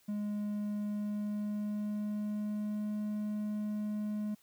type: tone with pitch glide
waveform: triangle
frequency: 207.7 to 210.4 Hz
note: G#3 to G#3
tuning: 0 to +23 cents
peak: -31 dBFS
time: 0.08-4.35 s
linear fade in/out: 10 ms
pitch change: +23 cents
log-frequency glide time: 0.83-2.97 s
effects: white hiss -67 dBFS RMS until 4.42 s